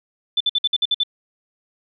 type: tone bursts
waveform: sine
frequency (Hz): 3520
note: A7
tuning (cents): 0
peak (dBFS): -15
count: 8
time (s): 0.37-1.035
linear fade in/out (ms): 5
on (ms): 35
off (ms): 55
effects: none